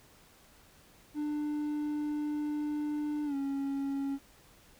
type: tone with pitch glide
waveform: triangle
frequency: 297.7 to 276.2 Hz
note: D4 to C#4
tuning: +24 to -6 cents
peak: -29 dBFS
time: 1.14-4.19 s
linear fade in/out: 50 ms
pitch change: -130 cents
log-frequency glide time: 3.25-3.35 s
effects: pink hiss -60 dBFS RMS until 4.79 s